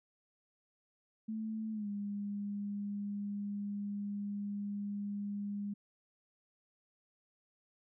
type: tone with pitch glide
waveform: sine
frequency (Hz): 219.1 to 203.3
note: A3 to G#3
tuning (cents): -7 to -37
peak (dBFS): -36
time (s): 1.28-5.74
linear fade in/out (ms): 10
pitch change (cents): -130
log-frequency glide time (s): 1.72-1.88
effects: none